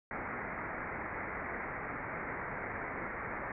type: low-pass noise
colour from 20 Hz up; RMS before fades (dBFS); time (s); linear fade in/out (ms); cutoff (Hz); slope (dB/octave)
white; -40; 0.11-3.52; 2; 2200; 96
effects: none